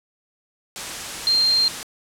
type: tone in noise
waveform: sine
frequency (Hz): 4184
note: C8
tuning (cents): -1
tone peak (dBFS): -15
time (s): 1.27-1.68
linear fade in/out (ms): 0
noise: white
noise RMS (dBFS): -30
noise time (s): 0.76-1.83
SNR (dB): +12
effects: low-pass 9000 Hz 12 dB/octave